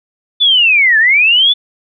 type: linear two-way sweep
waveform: sine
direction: down then up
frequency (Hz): 3520 to 1700 to 3520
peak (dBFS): -6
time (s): 0.4-1.54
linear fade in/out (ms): 20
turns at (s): 0.98
effects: none